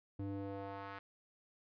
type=tone with band-pass filter sweep; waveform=square; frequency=98.8 Hz; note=G2; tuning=14 cents sharp; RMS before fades=-44 dBFS; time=0.19-0.99 s; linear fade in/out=5 ms; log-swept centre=220 to 1500 Hz; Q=1.4; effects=resampled to 11025 Hz